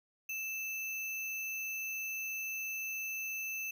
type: tone with sample-and-hold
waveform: sine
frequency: 2637 Hz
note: E7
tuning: in tune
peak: -36 dBFS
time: 0.29-3.71 s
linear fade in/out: 5 ms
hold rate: 8820 Hz
effects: none